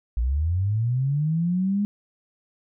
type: linear sweep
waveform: sine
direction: up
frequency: 54.9 to 207.7 Hz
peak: -20 dBFS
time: 0.17-1.85 s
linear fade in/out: 0 ms
effects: none